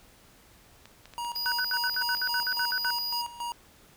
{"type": "clicks", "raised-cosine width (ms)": 0.2, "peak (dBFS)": -29, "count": 10, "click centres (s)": [0.856, 1.056, 1.137, 1.248, 1.361, 1.459, 1.943, 2.171, 2.272, 2.519]}
{"type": "tone with tremolo", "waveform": "square", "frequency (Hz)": 950, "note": "A#5", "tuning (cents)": 33, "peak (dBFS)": -32, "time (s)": [1.18, 3.52], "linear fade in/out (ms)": 0, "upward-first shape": "square", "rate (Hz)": 3.6, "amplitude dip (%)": 75}
{"type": "tone", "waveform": "square", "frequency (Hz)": 4903, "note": "D#8", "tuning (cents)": -26, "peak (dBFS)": -30, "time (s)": [1.35, 3.22], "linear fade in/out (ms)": 10}
{"type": "tone bursts", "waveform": "sine", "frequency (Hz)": 1500, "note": "F#6", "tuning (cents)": 23, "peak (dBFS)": -27, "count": 12, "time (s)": [1.46, 2.905], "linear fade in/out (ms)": 0, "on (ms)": 59, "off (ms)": 67}
{"effects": ["pink hiss -57 dBFS RMS until 3.96 s"]}